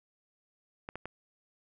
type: clicks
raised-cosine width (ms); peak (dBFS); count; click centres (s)
0.5; -24; 3; 0.889 / 0.956 / 1.056
effects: none